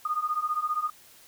sine beating tone pair, 1219 / 1234 Hz, D#6 / D#6, -36 / -15 cents, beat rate 15 Hz, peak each -30 / -28 dBFS, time 0.05-0.9 s, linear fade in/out 5 ms, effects white hiss -54 dBFS RMS until 1.27 s

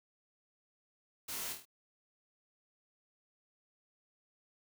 white noise with echo, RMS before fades -42 dBFS, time 1.28-1.53 s, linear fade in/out 10 ms, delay 25 ms, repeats 5, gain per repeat -4 dB, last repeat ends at 1.655 s, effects none

